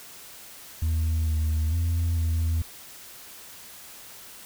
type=tone with pitch steps; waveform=sine; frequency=80.4 / 78.4 / 84.3 / 82 Hz; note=E2 / D#2 / E2 / E2; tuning=-43 / +14 / +39 / -9 cents; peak=-19 dBFS; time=0.82-2.62 s; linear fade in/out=5 ms; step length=450 ms; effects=tanh soft clip ceiling -21 dBFS + white hiss -45 dBFS RMS until 4.45 s